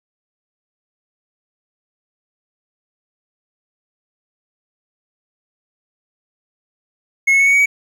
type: tone with pitch steps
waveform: triangle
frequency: 2175 / 2193 / 2210 / 2228 / 2247 / 2265 Hz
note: C#7 / C#7 / C#7 / C#7 / C#7 / C#7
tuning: -33 / -19 / -6 / +8 / +23 / +37 cents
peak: -8 dBFS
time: 7.27-7.66 s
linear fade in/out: 10 ms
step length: 65 ms
effects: 8-bit